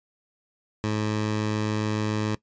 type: tone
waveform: 15% pulse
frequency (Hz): 107.1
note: A2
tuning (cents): -46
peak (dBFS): -18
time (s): 0.84-2.35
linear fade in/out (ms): 0
effects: noise-tail reverb RT60 0.1 s tail -19 dB re dry + resampled to 16000 Hz